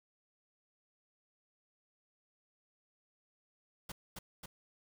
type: noise with echo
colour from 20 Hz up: pink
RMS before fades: -44 dBFS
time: 3.89-3.92 s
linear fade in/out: 5 ms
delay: 270 ms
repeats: 2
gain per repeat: -2 dB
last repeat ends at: 4.46 s
effects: none